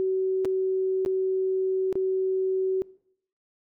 sine tone with dropouts, 378 Hz, F#4, 37 cents sharp, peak -22 dBFS, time 0-2.82 s, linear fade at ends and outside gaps 0 ms, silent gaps 0.448-0.454 / 1.05-1.061 / 1.927-1.955 s, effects noise-tail reverb RT60 0.7 s tail -23 dB re dry

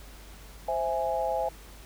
sine chord, C augmented, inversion none, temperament equal, 523.3 / 659.3 / 830.6 Hz, C5 / E5 / G#5, 0 / 0 / 0 cents, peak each -31 / -30 / -30 dBFS, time 0.68-1.49 s, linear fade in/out 5 ms, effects added 50 Hz sine -47 dBFS peak until 1.85 s + pink hiss -51 dBFS RMS until 1.85 s

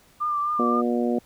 sine tone with vibrato, 1190 Hz, D6, 22 cents sharp, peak -22 dBFS, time 0.2-0.82 s, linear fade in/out 20 ms, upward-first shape triangle, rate 3.8 Hz, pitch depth 39 cents each way
harmonic tone, 120 Hz, B2, 49 cents flat, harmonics 2 / 3 / 4 / 5 / 6, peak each -23 / -27 / -29 / -31 / -33 dBFS, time 0.59-1.19 s, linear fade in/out 5 ms
effects pink hiss -57 dBFS RMS until 1.25 s

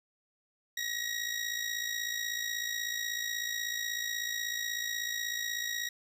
20% pulse tone with amplitude modulation, 1900 Hz, A#6, 33 cents sharp, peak -25 dBFS, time 0.77-5.89 s, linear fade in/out 5 ms, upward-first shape sine, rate 56.3 Hz, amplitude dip 60%, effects none

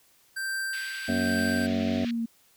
square tone with tremolo, 1568 Hz, G6, in tune, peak -29 dBFS, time 0.36-1.67 s, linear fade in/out 10 ms, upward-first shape sine, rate 1.2 Hz, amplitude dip 50%
pink band-pass noise, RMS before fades -42 dBFS, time 0.73-2.11 s, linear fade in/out 2 ms, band 1800 to 4400 Hz, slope 24 dB/octave
harmonic tone, 93.2 Hz, F#2, 13 cents sharp, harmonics 1 / 2 / 3 / 4 / 5 / 6 / 7 / 8, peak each -36 / -35 / -32 / -40 / -41 / -37 / -35 / -43 dBFS, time 1.08-2.05 s, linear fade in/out 5 ms
sine tone with vibrato, 234 Hz, A#3, 7 cents sharp, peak -26 dBFS, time 1.08-2.26 s, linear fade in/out 10 ms, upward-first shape triangle, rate 2.4 Hz, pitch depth 39 cents each way
effects white hiss -62 dBFS RMS until 2.56 s

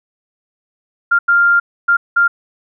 sine tone bursts at uneven times, 1396.9 Hz, F6, in tune, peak -8 dBFS, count 4, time 1.11-1.19 / 1.28-1.6 / 1.88-1.97 / 2.16-2.28 s, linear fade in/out 10 ms, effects none

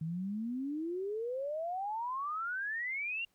sine exponential sweep, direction up, 155 to 2821 Hz, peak -34 dBFS, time 0.01-3.25 s, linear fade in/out 5 ms, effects pink hiss -75 dBFS RMS until 3.34 s

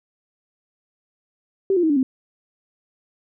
sine tone with pitch steps, 387.2 / 351 / 318.2 / 288.4 / 261.4 Hz, G4 / F4 / D#4 / D4 / C4, -21 / +9 / +39 / -31 / -1 cents, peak -15 dBFS, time 1.7-2.03 s, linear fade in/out 2 ms, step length 66 ms, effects none

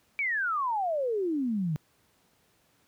sine exponential sweep, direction down, 2340 to 146.83 Hz, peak -26 dBFS, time 0.19-1.76 s, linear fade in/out 0 ms, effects pink hiss -67 dBFS RMS until 2.87 s + high-pass 80 Hz 12 dB/octave

